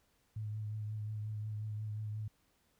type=tone with vibrato; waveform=sine; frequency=106.9 Hz; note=A2; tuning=49 cents flat; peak=-37 dBFS; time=0.36-2.28 s; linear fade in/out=5 ms; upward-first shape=triangle; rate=5.6 Hz; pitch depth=31 cents each way; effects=pink hiss -74 dBFS RMS until 2.79 s